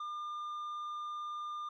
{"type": "tone with tanh clipping", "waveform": "sine", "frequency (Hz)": 1203, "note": "D6", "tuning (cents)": 41, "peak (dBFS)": -39, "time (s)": [0, 1.69], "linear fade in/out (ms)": 5, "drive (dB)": 5, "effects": []}